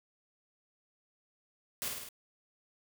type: noise with echo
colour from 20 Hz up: white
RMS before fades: -36 dBFS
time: 1.82-1.88 s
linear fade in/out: 0 ms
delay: 52 ms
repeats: 4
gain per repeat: -3 dB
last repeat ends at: 2.088 s
effects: none